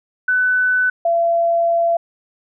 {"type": "tone pair in turn", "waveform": "sine", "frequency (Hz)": [1500, 677.7], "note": ["F#6", "E5"], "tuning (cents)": [23, 48], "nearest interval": "octave + major second", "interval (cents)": 1375, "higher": "first", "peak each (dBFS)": -13, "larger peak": "neither", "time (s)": [[0.28, 0.9], [1.05, 1.97]], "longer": "second", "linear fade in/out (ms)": 5, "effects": []}